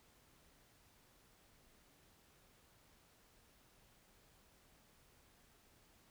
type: silence
effects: pink hiss -69 dBFS RMS until 6.1 s